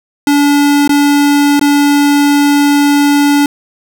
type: tone with dropouts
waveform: square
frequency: 287.6 Hz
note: D4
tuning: 36 cents flat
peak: -7 dBFS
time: 0.27-3.46 s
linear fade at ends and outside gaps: 2 ms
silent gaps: 0.877-0.893 / 1.595-1.612 s
effects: none